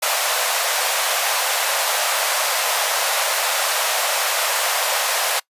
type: high-pass noise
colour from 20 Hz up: pink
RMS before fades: -20 dBFS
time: 0.02-5.4 s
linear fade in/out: 10 ms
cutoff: 540 Hz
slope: 48 dB/octave
effects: noise-tail reverb RT60 0.1 s tail -23 dB re dry + resampled to 32000 Hz